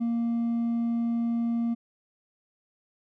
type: tone with hard clipping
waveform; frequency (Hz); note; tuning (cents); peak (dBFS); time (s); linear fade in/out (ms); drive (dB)
sine; 233.1; A#3; 0; -25; 0-1.75; 20; 2
effects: none